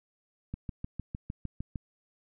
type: click train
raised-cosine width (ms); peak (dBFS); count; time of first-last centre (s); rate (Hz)
5; -23; 9; 0.54-1.758; 6.57
effects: none